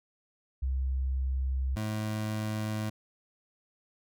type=tone pair in turn; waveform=sine / 25% pulse; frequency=65.7 / 107.78 Hz; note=C2 / A2; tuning=+8 / -35 cents; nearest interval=major sixth; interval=857 cents; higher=second; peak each=-27 dBFS; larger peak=neither; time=0.62-1.76 / 1.76-2.9 s; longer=neither; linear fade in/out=10 ms; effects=none